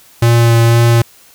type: tone with vibrato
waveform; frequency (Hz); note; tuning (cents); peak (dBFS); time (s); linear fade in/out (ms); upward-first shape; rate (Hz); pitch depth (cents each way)
square; 116.7; A#2; +2; -7; 0.22-1.02; 5; sine; 2; 13
effects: white hiss -44 dBFS RMS until 1.34 s